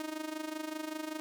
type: tone with amplitude modulation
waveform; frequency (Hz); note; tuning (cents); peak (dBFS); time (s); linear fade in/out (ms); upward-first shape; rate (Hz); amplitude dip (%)
sawtooth; 311.1; D#4; 0; -30; 0-1.2; 0; sine; 25.2; 75
effects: none